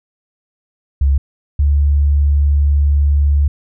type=tone pair in turn; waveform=sine; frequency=69 / 71.93 Hz; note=C#2 / D2; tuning=-7 / -35 cents; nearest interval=minor second; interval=72 cents; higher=second; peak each=-9 dBFS; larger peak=neither; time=1.01-1.18 / 1.59-3.48 s; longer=second; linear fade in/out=5 ms; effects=none